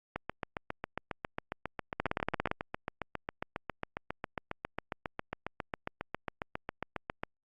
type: two click trains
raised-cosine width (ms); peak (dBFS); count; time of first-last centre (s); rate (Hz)
0.5; -14 / -19; 10 / 53; 2-2.514 / 0.16-7.235; 17.5 / 7.35
effects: Opus 48 kbps